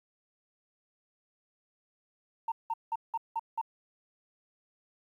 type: tone bursts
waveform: sine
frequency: 910 Hz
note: A#5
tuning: 42 cents flat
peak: -28 dBFS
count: 6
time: 2.48-3.614 s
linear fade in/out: 5 ms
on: 39 ms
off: 180 ms
effects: tanh soft clip ceiling -24 dBFS + 11-bit